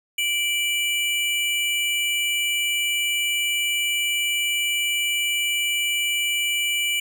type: tone pair together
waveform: square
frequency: 2340 / 2940 Hz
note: D7 / F#7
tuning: -7 / -12 cents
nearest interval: major third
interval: 395 cents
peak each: -24 / -25 dBFS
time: 0.18-7 s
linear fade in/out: 5 ms
effects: none